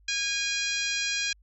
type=harmonic tone; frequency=818 Hz; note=G#5; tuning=26 cents flat; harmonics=2 / 3 / 4 / 5 / 6 / 7 / 8 / 9; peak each=-34 / -31 / -35 / -34 / -37 / -35 / -40 / -41 dBFS; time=0.08-1.33 s; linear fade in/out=5 ms; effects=added 50 Hz sine -56 dBFS peak until 1.42 s